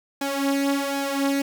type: tone with flanger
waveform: sawtooth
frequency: 277.8 Hz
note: C#4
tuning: 4 cents sharp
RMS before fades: -24 dBFS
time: 0.21-1.42 s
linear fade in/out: 5 ms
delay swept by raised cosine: 1.2 to 4.1 ms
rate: 1.3 Hz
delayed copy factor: +0.7
effects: 7-bit